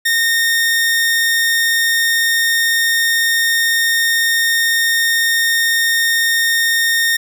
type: tone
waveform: sawtooth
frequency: 1838 Hz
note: A#6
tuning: 25 cents flat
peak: -9 dBFS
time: 0.05-7.17 s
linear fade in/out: 10 ms
effects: none